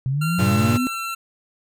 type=linear sweep; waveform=sine; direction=up; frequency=126.6 to 259.5 Hz; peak=-19 dBFS; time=0.06-0.87 s; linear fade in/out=0 ms
type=tone with pitch glide; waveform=25% pulse; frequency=1380 to 1348.5 Hz; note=F6 to E6; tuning=-21 to +39 cents; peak=-22 dBFS; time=0.21-1.15 s; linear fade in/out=10 ms; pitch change=-40 cents; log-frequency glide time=0.43-0.49 s
type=chord; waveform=square; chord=G diminished; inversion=none; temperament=equal; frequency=98 / 116.54 / 138.59 Hz; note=G2 / Bb2 / Db3; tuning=0 / 0 / 0 cents; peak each=-22 / -22 / -27 dBFS; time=0.38-0.78 s; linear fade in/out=20 ms
effects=none